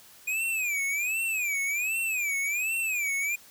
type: tone with vibrato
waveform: square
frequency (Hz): 2444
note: D#7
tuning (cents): -32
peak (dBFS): -27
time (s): 0.27-3.36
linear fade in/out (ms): 10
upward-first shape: sine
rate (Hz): 1.3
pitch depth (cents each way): 180
effects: white hiss -53 dBFS RMS until 3.5 s